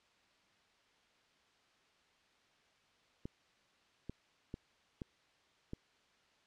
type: clicks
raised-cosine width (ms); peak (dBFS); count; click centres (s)
3; -29; 5; 3.255 / 4.096 / 4.541 / 5.018 / 5.734
effects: white hiss -70 dBFS RMS until 6.46 s + low-pass 4000 Hz 12 dB/octave